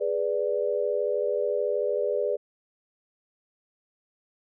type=chord; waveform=sine; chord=G# diminished; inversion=none; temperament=equal; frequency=415.3 / 493.9 / 587.3 Hz; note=G#4 / B4 / D5; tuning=0 / 0 / 0 cents; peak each=-28 dBFS; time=0-2.37 s; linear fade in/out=20 ms; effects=none